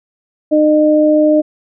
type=tone pair together; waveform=sine; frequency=305.1 / 609 Hz; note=D#4 / D#5; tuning=-34 / -37 cents; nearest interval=octave; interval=1197 cents; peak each=-10 dBFS; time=0.51-1.42 s; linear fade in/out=20 ms; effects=none